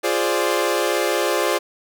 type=chord; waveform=sawtooth; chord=D half-diminished seventh; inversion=first; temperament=equal; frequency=349.2 / 415.3 / 523.3 / 587.3 Hz; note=F4 / Ab4 / C5 / D5; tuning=0 / 0 / 0 / 0 cents; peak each=-20 dBFS; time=0.03-1.59 s; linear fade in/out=20 ms; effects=none